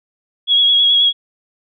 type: tone with vibrato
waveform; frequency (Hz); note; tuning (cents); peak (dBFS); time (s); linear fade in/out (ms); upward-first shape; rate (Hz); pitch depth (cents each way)
sine; 3328; G#7; +3; -9; 0.47-1.13; 50; triangle; 9.4; 30
effects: none